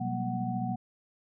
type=tone cluster; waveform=sine; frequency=124.1 / 183.5 / 197.7 / 236.6 / 745 Hz; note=B2 / F#3 / G3 / A#3 / F#5; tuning=+9 / -14 / +15 / +26 / +12 cents; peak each=-35 / -36 / -38 / -35 / -35 dBFS; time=0-0.76 s; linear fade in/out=10 ms; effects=none